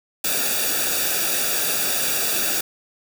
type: noise with comb filter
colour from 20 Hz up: white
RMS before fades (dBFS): -22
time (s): 0.24-2.61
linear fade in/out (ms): 5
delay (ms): 0.96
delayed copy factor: -0.75
effects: none